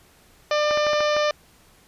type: harmonic tone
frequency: 598 Hz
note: D5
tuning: 31 cents sharp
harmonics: 1 / 2 / 3 / 4 / 5 / 6 / 7 / 8 / 9 / 10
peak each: -20 / -26 / -30 / -32 / -34 / -36 / -37 / -38 / -39 / -40 dBFS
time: 0.51-1.31 s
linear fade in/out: 2 ms
type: clicks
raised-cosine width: 0.5 ms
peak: -15 dBFS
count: 6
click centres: 0.71 / 0.774 / 0.867 / 0.933 / 1.006 / 1.166 s
effects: pink hiss -55 dBFS RMS until 1.87 s + resampled to 32000 Hz